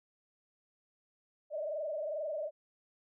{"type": "tone with frequency modulation", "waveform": "sine", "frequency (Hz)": 610, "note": "D#5", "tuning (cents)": -34, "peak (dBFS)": -34, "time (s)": [1.5, 2.51], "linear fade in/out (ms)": 50, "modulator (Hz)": 22.4, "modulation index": 1.6, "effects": []}